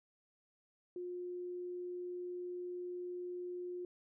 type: tone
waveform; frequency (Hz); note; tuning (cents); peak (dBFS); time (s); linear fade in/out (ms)
sine; 356.9; F4; +38; -40; 0.96-3.85; 2
effects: none